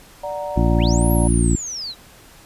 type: chord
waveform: sine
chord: D augmented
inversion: none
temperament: equal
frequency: 587.3 / 740 / 932.3 Hz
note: D5 / F#5 / A#5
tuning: 0 / 0 / 0 cents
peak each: -26 / -31 / -30 dBFS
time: 0.23-1.28 s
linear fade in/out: 10 ms
type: harmonic tone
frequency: 57.6 Hz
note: A#1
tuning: 20 cents flat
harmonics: 1 / 2 / 3 / 4 / 5 / 6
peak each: -17 / -20 / -22 / -23 / -24 / -25 dBFS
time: 0.56-1.56 s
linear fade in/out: 10 ms
type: linear two-way sweep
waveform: sine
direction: up then down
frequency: 1390 to 11660 to 3750 Hz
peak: -26 dBFS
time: 0.78-1.95 s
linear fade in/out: 50 ms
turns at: 1.11 s
effects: pink hiss -46 dBFS RMS until 2.45 s + resampled to 32000 Hz